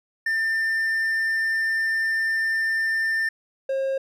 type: tone pair in turn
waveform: triangle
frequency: 1794 / 537.4 Hz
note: A6 / C5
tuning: +33 / +46 cents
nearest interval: octave + major sixth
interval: 2087 cents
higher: first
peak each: -19 / -20 dBFS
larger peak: first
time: 0.26-3.29 / 3.69-3.98 s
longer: first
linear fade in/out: 5 ms
effects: none